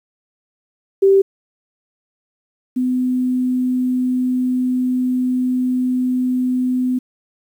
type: tone pair in turn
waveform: sine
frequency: 390.3 / 252.8 Hz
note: G4 / B3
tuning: -8 / +41 cents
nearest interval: minor sixth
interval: 751 cents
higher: first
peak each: -8 / -15 dBFS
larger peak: first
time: 1.02-1.22 / 2.76-6.99 s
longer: second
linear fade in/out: 10 ms
effects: 8-bit